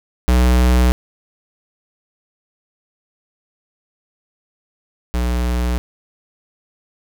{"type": "tone pair in turn", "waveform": "square", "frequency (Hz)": [61.8, 60.7], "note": ["B1", "B1"], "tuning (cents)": [2, -29], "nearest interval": "unison", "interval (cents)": 31, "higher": "first", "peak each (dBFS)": [-11, -17], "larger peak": "first", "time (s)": [[0.28, 0.92], [5.14, 5.78]], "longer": "neither", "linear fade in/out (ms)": 0, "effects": []}